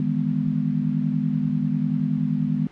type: chord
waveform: sine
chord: E major seventh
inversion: third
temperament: just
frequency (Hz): 154.51 / 164.81 / 206 / 247.2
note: D#3 / E3 / G#3 / B3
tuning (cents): -12 / 0 / -14 / +2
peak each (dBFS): -25 / -30 / -25 / -25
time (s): 0-2.67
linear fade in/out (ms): 2
effects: pink hiss -50 dBFS RMS until 2.71 s + low-pass 3000 Hz 12 dB/octave